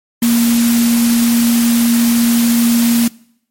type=tone in noise; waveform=sine; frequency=234.5 Hz; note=A#3; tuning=11 cents sharp; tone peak=-9 dBFS; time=0.22-3.08 s; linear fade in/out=5 ms; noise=white; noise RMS=-20 dBFS; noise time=0.22-3.08 s; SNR=+8 dB; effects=noise-tail reverb RT60 0.7 s tail -23 dB re dry + MP3 64 kbps